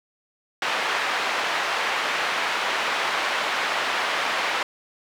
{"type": "band-pass noise", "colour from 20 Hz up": "pink", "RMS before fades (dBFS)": -25, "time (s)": [0.62, 4.63], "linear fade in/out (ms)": 2, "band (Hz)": [840, 2900], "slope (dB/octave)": 12, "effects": []}